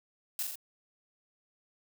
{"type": "noise with echo", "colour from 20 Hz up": "blue", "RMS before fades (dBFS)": -33, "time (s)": [0.39, 0.43], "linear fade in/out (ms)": 2, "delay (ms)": 42, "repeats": 3, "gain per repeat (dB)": -3, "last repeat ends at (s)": 0.556, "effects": []}